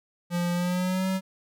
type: tone with pitch glide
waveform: square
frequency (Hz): 174.61 to 189.32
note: F3 to F#3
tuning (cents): 0 to +40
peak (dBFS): -25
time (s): 0.3-1.21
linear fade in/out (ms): 50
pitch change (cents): +140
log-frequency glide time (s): 0.53-1.08
effects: none